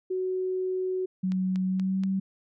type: tone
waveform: sine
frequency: 371.8 Hz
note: F#4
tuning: 8 cents sharp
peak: -26 dBFS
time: 0.1-1.06 s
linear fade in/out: 10 ms
type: tone with pitch glide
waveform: sine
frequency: 186.6 to 191.96 Hz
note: F#3 to G3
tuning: +15 to -36 cents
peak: -24 dBFS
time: 1.23-2.2 s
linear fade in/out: 10 ms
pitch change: +49 cents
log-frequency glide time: 1.66-2.06 s
type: click train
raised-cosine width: 0.2 ms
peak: -26 dBFS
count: 4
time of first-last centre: 1.32-2.036 s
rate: 4.19 Hz
effects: none